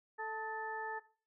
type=harmonic tone with a mistuned harmonic; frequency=440 Hz; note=A4; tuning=in tune; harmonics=1 / 2 / 3 / 4; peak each=-45 / -41 / -50 / -43 dBFS; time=0.18-1 s; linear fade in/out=20 ms; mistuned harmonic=3; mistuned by=-62 cents; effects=noise-tail reverb RT60 0.4 s tail -17 dB re dry